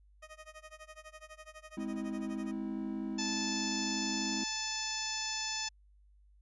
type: tone with tremolo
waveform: 15% pulse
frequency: 622.3 Hz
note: D#5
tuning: in tune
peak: -40 dBFS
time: 0.22-2.52 s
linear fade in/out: 10 ms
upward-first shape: sine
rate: 12 Hz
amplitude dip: 95%
type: chord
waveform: triangle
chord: Ab augmented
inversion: none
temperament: just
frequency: 207.7 / 259.6 / 324.5 Hz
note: Ab3 / C4 / E4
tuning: 0 / -13 / -27 cents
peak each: -37 / -38 / -38 dBFS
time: 1.77-4.44 s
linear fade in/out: 5 ms
type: harmonic tone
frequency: 874 Hz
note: A5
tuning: 12 cents flat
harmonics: 1 / 2 / 3 / 4 / 5 / 6 / 7 / 8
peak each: -44 / -45 / -43 / -44 / -45 / -39 / -43 / -43 dBFS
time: 3.18-5.69 s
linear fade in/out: 10 ms
effects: added 50 Hz sine -60 dBFS peak until 6.41 s + resampled to 24000 Hz